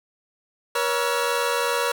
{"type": "tone cluster", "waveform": "20% pulse", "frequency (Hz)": [478.3, 561, 1348], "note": ["A#4", "C#5", "E6"], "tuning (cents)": [44, 21, 38], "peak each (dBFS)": [-19, -21, -24], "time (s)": [0.75, 1.92], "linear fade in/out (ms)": 5, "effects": []}